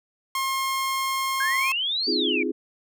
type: tone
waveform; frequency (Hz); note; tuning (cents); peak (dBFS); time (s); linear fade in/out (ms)
sawtooth; 1070; C6; +38; -20; 0.35-1.72; 2
type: exponential two-way sweep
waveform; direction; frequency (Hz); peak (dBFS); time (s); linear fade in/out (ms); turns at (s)
sine; up then down; 1584 to 4806 to 2249; -23; 1.4-2.43; 5; 2.1
type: chord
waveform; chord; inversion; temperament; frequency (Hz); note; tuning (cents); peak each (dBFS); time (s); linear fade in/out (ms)
sine; F minor seventh; second; equal with one note detuned; 261.6 / 316.4 / 349.2 / 415.3; C4 / Eb4 / F4 / Ab4; 0 / +29 / 0 / 0; -29; 2.07-2.52; 10
effects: none